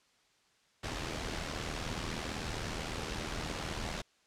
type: noise with amplitude modulation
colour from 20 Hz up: pink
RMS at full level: -35 dBFS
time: 0.83-4.02 s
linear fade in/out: 10 ms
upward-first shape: sine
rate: 79.5 Hz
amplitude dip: 60%
effects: white hiss -69 dBFS RMS until 4.26 s + low-pass 6000 Hz 12 dB/octave